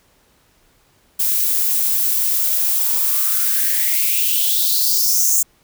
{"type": "noise with high-pass filter sweep", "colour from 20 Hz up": "violet", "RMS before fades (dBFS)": -17, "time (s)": [1.19, 5.43], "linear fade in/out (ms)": 10, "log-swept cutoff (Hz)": [220, 7200], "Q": 5.5, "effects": ["pink hiss -57 dBFS RMS until 5.63 s"]}